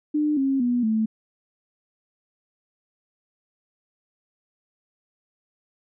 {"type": "tone with pitch steps", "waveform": "sine", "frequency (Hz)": [300, 270.4, 243.7, 219.6], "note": ["D4", "C#4", "B3", "A3"], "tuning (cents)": [37, -43, -23, -3], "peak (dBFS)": -19, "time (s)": [0.14, 1.06], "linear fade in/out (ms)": 10, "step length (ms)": 230, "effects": []}